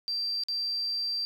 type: tone with dropouts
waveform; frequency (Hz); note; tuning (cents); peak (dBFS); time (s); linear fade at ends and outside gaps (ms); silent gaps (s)
sine; 4699; D8; 0; -28; 0.08-1.25; 0; 0.436-0.485
effects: 9-bit